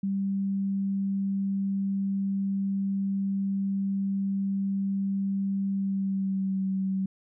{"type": "tone with pitch glide", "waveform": "sine", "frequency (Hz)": [196, 191.41], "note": ["G3", "G3"], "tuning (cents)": [0, -41], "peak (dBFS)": -25, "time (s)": [0.03, 7.06], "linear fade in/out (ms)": 5, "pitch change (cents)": -41, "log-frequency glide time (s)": [5.72, 6.62], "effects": []}